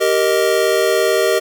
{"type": "chord", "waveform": "square", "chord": "Eb major", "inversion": "first", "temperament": "just", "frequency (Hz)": [388.9, 466.7, 622.3], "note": ["G4", "Bb4", "Eb5"], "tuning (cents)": [-14, 2, 0], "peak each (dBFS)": -18, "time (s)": [0, 1.4], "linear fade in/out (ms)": 20, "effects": []}